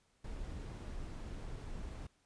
brown noise, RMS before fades -44 dBFS, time 0.24-2.07 s, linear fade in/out 5 ms, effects pink hiss -74 dBFS RMS until 2.25 s + resampled to 22050 Hz

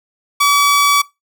sawtooth tone, 1143 Hz, D6, 47 cents flat, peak -6 dBFS, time 0.4-1.02 s, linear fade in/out 10 ms, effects noise-tail reverb RT60 0.2 s tail -20 dB re dry

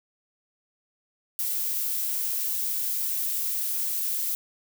violet noise, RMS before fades -28 dBFS, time 1.39-4.35 s, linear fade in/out 0 ms, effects none

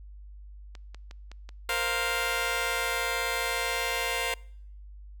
clicks, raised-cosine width 0.2 ms, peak -28 dBFS, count 7, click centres 0.752 / 0.946 / 1.111 / 1.316 / 1.491 / 1.724 / 1.878 s
10% pulse chord, Bb suspended second, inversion none, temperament just, 466.2 / 524.4 / 699.2 Hz, Bb4 / C5 / F5, 0 / +4 / +2 cents, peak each -24 dBFS, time 1.69-4.34 s, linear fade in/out 2 ms
effects noise-tail reverb RT60 0.7 s tail -26 dB re dry + added 50 Hz sine -43 dBFS peak until 5.2 s

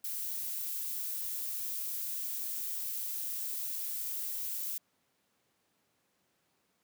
violet noise, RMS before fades -37 dBFS, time 0.04-4.78 s, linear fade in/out 5 ms, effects pink hiss -75 dBFS RMS until 6.83 s + high-pass 150 Hz 12 dB/octave

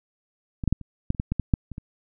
clicks, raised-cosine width 5 ms, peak -17 / -9 / -8 / -26 / -8 / -28 / -11 / -12 / -11 / -6 / -23 / -22 dBFS, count 12, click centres 0.638 / 0.677 / 0.726 / 0.813 / 1.104 / 1.148 / 1.199 / 1.32 / 1.397 / 1.538 / 1.717 / 1.781 s, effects none

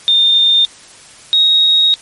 sine tone pair in turn, 3625 / 3765 Hz, A#7 / A#7, -49 / +16 cents, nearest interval minor second, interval 65 cents, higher second, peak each -7 dBFS, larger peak neither, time 0.08-0.65 / 1.33-1.94 s, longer second, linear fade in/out 0 ms, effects white hiss -39 dBFS RMS until 2.01 s + MP3 48 kbps

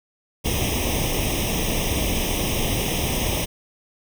pink noise with comb filter, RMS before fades -23 dBFS, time 0.44-3.46 s, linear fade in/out 20 ms, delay 0.34 ms, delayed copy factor +0.9, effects none

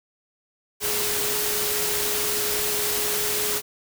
sine tone in noise, 418.9 Hz, G#4, 15 cents sharp, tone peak -31 dBFS, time 0.8-3.62 s, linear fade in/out 50 ms, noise white, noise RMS -25 dBFS, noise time 0.8-3.62 s, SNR -9 dB, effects none

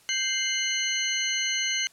sine tone cluster, 1565 / 2092 / 2968 / 4196 / 6200 Hz, G6 / C7 / F#7 / C8 / G8, -3 / -1 / +5 / +4 / -20 cents, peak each -36 / -30 / -29 / -34 / -30 dBFS, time 0.09-1.87 s, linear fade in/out 0 ms, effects white hiss -58 dBFS RMS until 1.92 s + low-pass 11000 Hz 12 dB/octave

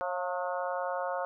harmonic tone with a mistuned harmonic, 181.1 Hz, F#3, 37 cents flat, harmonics 3 / 4 / 5 / 6 / 7 / 8, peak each -34 / -36 / -38 / -40 / -41 / -42 dBFS, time 0.01-1.25 s, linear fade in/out 0 ms, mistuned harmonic 4, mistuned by -49 cents, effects none

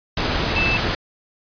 sine tone in noise, 2637 Hz, E7, in tune, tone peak -19 dBFS, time 0.56-0.77 s, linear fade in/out 2 ms, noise pink, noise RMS -21 dBFS, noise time 0.17-0.95 s, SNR -1 dB, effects resampled to 11025 Hz

